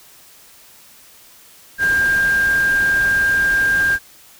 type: tone in noise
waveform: sine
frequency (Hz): 1600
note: G6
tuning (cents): +35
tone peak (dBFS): -13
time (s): 1.78-3.99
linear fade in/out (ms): 50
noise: pink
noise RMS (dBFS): -30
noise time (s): 1.78-3.99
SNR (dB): +14
effects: white hiss -46 dBFS RMS until 4.39 s